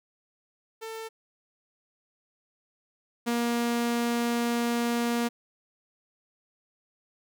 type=tone pair in turn; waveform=sawtooth; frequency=446.6 / 236.6 Hz; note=A4 / A#3; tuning=+26 / +26 cents; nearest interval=major seventh; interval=1100 cents; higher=first; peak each=-32 / -21 dBFS; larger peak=second; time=0.81-1.09 / 3.26-5.29 s; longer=second; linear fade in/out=20 ms; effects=none